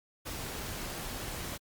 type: noise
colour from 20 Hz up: pink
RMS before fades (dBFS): -39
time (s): 0.25-1.58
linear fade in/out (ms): 20
effects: Opus 48 kbps